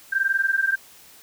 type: tone pair together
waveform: sine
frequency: 1568 / 1589 Hz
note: G6 / G6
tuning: 0 / +23 cents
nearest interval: unison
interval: 23 cents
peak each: -22 dBFS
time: 0.12-0.76 s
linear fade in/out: 10 ms
effects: white hiss -49 dBFS RMS until 1.22 s